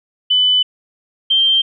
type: tone pair in turn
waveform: sine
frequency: 3000 / 3153 Hz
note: F#7 / G7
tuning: +23 / +9 cents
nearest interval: minor second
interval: 86 cents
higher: second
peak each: -10 dBFS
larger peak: neither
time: 0.3-0.63 / 1.3-1.62 s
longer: first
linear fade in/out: 10 ms
effects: none